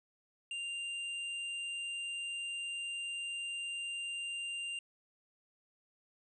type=tone with tanh clipping; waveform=sine; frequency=2789 Hz; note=F7; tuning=3 cents flat; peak=-39 dBFS; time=0.51-4.79 s; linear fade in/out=2 ms; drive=11 dB; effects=resampled to 24000 Hz